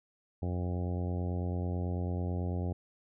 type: harmonic tone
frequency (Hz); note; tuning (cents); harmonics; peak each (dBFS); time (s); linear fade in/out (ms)
89.1; F2; +35; 1 / 2 / 3 / 4 / 5 / 6 / 7 / 8 / 9; -32 / -38 / -42 / -44 / -46 / -48 / -49 / -50 / -51; 0.42-2.73; 5
effects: none